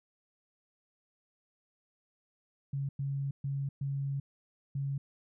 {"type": "tone bursts at uneven times", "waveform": "sine", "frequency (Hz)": 138.59, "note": "C#3", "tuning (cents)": 0, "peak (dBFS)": -31, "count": 5, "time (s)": [[2.73, 2.89], [2.99, 3.31], [3.44, 3.69], [3.81, 4.2], [4.75, 4.98]], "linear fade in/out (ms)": 5, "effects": []}